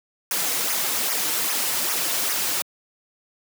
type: noise with flanger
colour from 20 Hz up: white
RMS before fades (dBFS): -24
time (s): 0.31-2.62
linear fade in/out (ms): 2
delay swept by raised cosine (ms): 0.24 to 5.14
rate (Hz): 2.5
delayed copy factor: -0.8
effects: high-pass 200 Hz 12 dB/octave